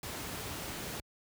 pink noise, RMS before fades -40 dBFS, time 0.03-1 s, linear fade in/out 2 ms, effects high-pass 60 Hz 12 dB/octave

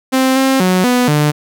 sawtooth tone with pitch steps, 261.9 / 266.2 / 184 / 247.7 / 149.2 Hz, C4 / C4 / F#3 / B3 / D3, +2 / +30 / -9 / +5 / +28 cents, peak -6 dBFS, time 0.12-1.32 s, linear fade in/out 20 ms, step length 240 ms, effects none

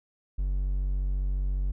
triangle tone, 47.27 Hz, F#1, 38 cents sharp, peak -23 dBFS, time 0.38-1.72 s, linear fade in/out 10 ms, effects none

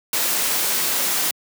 white noise, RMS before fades -21 dBFS, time 0.13-1.31 s, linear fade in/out 2 ms, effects high-pass 200 Hz 12 dB/octave

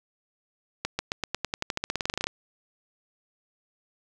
accelerating click train, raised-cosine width 0.2 ms, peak -10 dBFS, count 21, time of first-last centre 0.85-2.27 s, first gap 140 ms, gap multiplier 0.92, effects none

